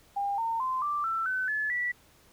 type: tone with pitch steps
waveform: sine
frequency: 803 / 911.8 / 1035.4 / 1175.7 / 1335 / 1515.9 / 1721.3 / 1954.5 Hz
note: G5 / A#5 / C6 / D6 / E6 / F#6 / A6 / B6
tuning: +41 / -39 / -18 / +2 / +22 / +42 / -38 / -19 cents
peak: -27 dBFS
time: 0.16-1.92 s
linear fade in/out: 10 ms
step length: 220 ms
effects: pink hiss -60 dBFS RMS until 2.32 s